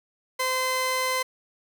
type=tone pair together; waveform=sawtooth; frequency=515.5 / 1031 Hz; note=C5 / C6; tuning=-26 / -26 cents; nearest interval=octave; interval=1200 cents; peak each=-25 / -20 dBFS; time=0.39-1.23 s; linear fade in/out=10 ms; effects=none